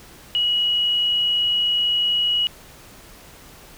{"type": "tone", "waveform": "sine", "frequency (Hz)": 2912, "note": "F#7", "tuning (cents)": -28, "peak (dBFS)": -17, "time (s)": [0.35, 2.47], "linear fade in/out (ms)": 0, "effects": ["pink hiss -45 dBFS RMS until 3.77 s"]}